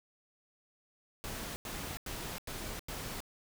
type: noise bursts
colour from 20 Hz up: pink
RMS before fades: -41 dBFS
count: 5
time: 1.24-3.204 s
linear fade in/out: 0 ms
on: 320 ms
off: 91 ms
effects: none